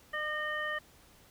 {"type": "harmonic tone with a mistuned harmonic", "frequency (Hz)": 605, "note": "D#5", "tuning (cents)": -49, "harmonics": [1, 2, 3, 5], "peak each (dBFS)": [-40, -39, -34, -45], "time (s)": [0.13, 0.79], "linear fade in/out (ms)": 10, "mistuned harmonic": 3, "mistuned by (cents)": 24, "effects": ["pink hiss -60 dBFS RMS until 1.3 s"]}